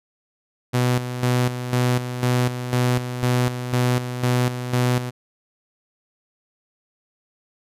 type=tone with tremolo; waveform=sawtooth; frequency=124.2 Hz; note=B2; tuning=10 cents sharp; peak=-13 dBFS; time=0.73-5.11 s; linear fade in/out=20 ms; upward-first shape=square; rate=2 Hz; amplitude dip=65%; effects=resampled to 32000 Hz